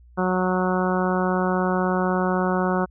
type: harmonic tone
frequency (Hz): 183.8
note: F#3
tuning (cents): -11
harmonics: 1 / 2 / 3 / 4 / 5 / 6 / 7 / 8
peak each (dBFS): -23 / -26 / -28 / -29 / -30 / -31 / -31 / -32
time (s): 0.17-2.86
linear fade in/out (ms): 20
effects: added 60 Hz sine -47 dBFS peak until 2.9 s